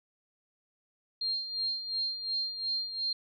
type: tone with tremolo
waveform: sine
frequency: 4199 Hz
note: C8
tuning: 5 cents sharp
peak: -28 dBFS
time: 1.21-3.13 s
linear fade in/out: 5 ms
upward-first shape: sine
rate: 2.8 Hz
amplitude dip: 65%
effects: none